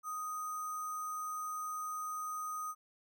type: tone with sample-and-hold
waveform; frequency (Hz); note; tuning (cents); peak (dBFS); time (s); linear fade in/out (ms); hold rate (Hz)
sine; 1244.5; D#6; 0; -37; 0.03-2.75; 50; 7350
effects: none